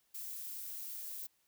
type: noise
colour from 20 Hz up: violet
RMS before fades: -44 dBFS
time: 0.14-1.27 s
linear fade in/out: 10 ms
effects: white hiss -75 dBFS RMS until 1.47 s